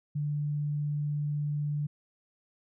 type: tone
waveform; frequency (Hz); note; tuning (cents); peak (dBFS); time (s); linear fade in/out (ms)
sine; 147.3; D3; +6; -28; 0.15-1.87; 10
effects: none